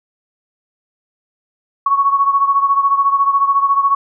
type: beating tone pair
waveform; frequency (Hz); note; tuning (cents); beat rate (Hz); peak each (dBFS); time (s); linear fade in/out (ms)
sine; 1108.7 / 1122.7; C#6 / C#6; 0 / +22; 14; -12 / -17; 1.86-3.95; 5
effects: none